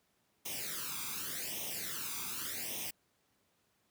white noise with flanger, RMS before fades -40 dBFS, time 0.45-2.91 s, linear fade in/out 10 ms, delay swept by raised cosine 0.33 to 0.84 ms, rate 0.86 Hz, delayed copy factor +0.8, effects pink hiss -75 dBFS RMS until 3.9 s + high-pass 100 Hz 12 dB/octave

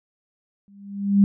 sine tone with exponential growth, 200 Hz, G3, 35 cents sharp, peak -9 dBFS, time 0.68-1.24 s, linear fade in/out 0 ms, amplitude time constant 120 ms, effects none

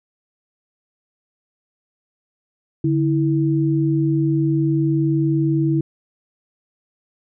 sine tone pair together, 144.9 / 325.3 Hz, D3 / E4, -23 / -23 cents, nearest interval octave + major second, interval 1400 cents, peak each -18 dBFS, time 2.84-5.81 s, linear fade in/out 5 ms, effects none

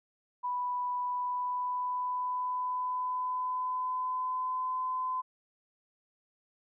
sine tone with pitch glide, 987.8 to 1020.3 Hz, B5 to C6, 0 to -44 cents, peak -30 dBFS, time 0.43-5.22 s, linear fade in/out 20 ms, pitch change +56 cents, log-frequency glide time 1.02-4.81 s, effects none

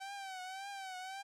sawtooth tone with vibrato, 768 Hz, G5, 36 cents flat, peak -39 dBFS, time 0-1.23 s, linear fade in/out 20 ms, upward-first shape triangle, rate 1.8 Hz, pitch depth 88 cents each way, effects low-pass 9000 Hz 12 dB/octave

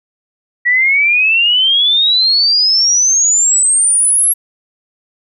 sine exponential sweep, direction up, 1923 to 11360 Hz, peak -8 dBFS, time 0.65-4.34 s, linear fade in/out 20 ms, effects none

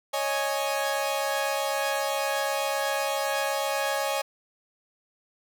sawtooth chord, C# suspended second, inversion none, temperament equal, 554.4 / 622.3 / 830.6 Hz, C#5 / D#5 / G#5, 0 / 0 / 0 cents, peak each -25 / -28 / -26 dBFS, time 0.13-4.22 s, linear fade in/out 10 ms, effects none

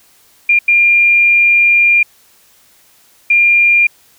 sine tone bursts at uneven times, 2400 Hz, D7, 37 cents sharp, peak -6 dBFS, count 3, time 0.49-0.59 / 0.68-2.03 / 3.3-3.87 s, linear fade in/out 5 ms, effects white hiss -49 dBFS RMS until 4.18 s

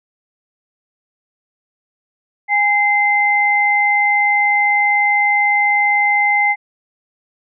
sine tone pair together, 821.2 / 2074 Hz, G#5 / C7, -20 / -16 cents, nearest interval octave + major third, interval 1604 cents, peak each -16 / -13 dBFS, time 2.48-6.56 s, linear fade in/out 50 ms, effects none

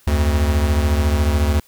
square beating tone pair, 73.42 / 87.42 Hz, D2 / F2, 0 / +2 cents, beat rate 14 Hz, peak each -16 / -22 dBFS, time 0.07-1.6 s, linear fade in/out 5 ms, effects white hiss -53 dBFS RMS until 1.67 s

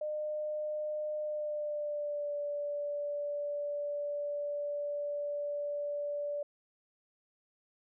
sine tone with pitch glide, 606 to 581.3 Hz, D#5 to D5, -46 to -18 cents, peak -33 dBFS, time 0.01-6.43 s, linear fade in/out 5 ms, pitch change -72 cents, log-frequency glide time 1.19-2.34 s, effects none

